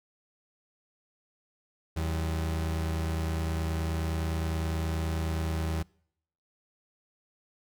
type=tone pair together; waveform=35% pulse; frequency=80.23 / 190 Hz; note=E2 / F#3; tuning=-46 / +46 cents; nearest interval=octave + minor third; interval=1492 cents; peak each=-27 / -38 dBFS; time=1.96-5.83 s; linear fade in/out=10 ms; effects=noise-tail reverb RT60 0.7 s tail -26 dB re dry